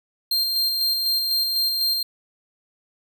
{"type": "tone with tremolo", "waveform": "45% pulse", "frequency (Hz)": 4186, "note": "C8", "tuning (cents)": 0, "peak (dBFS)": -18, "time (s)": [0.31, 2.03], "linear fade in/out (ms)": 5, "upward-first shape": "square", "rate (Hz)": 4, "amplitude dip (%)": 30, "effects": []}